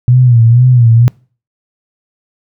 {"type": "tone with vibrato", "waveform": "sine", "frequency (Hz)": 120.6, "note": "B2", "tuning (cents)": -41, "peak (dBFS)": -3, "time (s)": [0.08, 1.08], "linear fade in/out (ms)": 0, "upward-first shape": "sine", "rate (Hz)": 2.1, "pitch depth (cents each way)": 96, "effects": ["noise-tail reverb RT60 0.4 s tail -25 dB re dry"]}